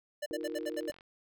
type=tone bursts; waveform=square; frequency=590 Hz; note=D5; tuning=8 cents sharp; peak=-34 dBFS; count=7; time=0.22-0.916 s; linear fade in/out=10 ms; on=42 ms; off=67 ms
type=chord; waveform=sine; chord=Eb suspended second; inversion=none; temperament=just; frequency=311.1 / 350 / 466.7 Hz; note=Eb4 / F4 / Bb4; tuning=0 / +4 / +2 cents; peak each=-40 / -41 / -40 dBFS; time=0.31-0.9 s; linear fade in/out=0 ms
type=click train; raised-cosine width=0.3 ms; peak=-39 dBFS; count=28; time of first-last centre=0.41-1.009 s; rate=45.1 Hz
effects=none